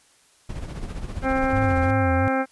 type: noise with tremolo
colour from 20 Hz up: brown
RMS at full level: -29 dBFS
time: 0.49-1.91 s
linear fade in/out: 5 ms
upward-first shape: sine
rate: 15 Hz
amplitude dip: 60%
type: harmonic tone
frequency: 264.7 Hz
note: C4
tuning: 20 cents sharp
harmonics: 1 / 2 / 3 / 4 / 5 / 6 / 7 / 8 / 9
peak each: -24 / -25 / -26 / -37 / -30 / -30 / -43 / -35 / -39 dBFS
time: 1.22-2.46 s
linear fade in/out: 50 ms
type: tone with vibrato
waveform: sine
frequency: 94.1 Hz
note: F#2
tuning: 30 cents sharp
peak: -21 dBFS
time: 1.53-2.28 s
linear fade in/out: 0 ms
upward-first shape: sine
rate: 2.9 Hz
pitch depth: 200 cents each way
effects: white hiss -58 dBFS RMS until 2.51 s + resampled to 24000 Hz